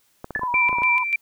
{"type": "clicks", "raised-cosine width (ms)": 1, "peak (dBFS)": -18, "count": 10, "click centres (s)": [0.244, 0.307, 0.36, 0.394, 0.434, 0.541, 0.693, 0.729, 0.785, 0.82]}
{"type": "tone with exponential decay", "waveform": "sine", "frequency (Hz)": 1736, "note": "A6", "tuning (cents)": -24, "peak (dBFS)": -18, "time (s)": [0.35, 0.48], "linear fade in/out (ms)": 2, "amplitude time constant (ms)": 28}
{"type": "tone with vibrato", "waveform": "sine", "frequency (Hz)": 987.8, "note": "B5", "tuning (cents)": 0, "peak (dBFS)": -22, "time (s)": [0.41, 1.04], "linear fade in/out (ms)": 10, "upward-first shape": "square", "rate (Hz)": 7.3, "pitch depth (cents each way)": 34}
{"type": "tone with tremolo", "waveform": "sine", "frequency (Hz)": 2349, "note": "D7", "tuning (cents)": 0, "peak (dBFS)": -16, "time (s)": [0.54, 1.16], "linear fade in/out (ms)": 5, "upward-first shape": "square", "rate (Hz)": 3.4, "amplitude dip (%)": 55}
{"effects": ["white hiss -63 dBFS RMS until 1.21 s"]}